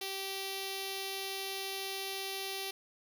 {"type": "tone with notch filter", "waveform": "5% pulse", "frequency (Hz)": 388.3, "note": "G4", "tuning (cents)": -16, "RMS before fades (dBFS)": -39, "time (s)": [0.01, 2.71], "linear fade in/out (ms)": 5, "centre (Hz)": 1400, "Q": 0.81, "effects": []}